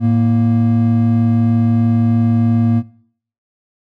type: tone pair together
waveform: triangle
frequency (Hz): 110.08 / 233.1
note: A2 / A#3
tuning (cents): +1 / 0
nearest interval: octave + minor second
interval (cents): 1299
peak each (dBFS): -11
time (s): 0-2.83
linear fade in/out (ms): 50
effects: noise-tail reverb RT60 0.6 s tail -21 dB re dry